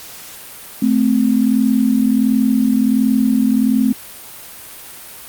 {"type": "tone pair together", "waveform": "sine", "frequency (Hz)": [218.6, 260], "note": ["A3", "C4"], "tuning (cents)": [-11, -11], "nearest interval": "minor third", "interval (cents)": 300, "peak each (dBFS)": -14, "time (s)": [0.82, 3.93], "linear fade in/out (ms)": 5, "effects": ["white hiss -35 dBFS RMS until 5.28 s", "Opus 48 kbps"]}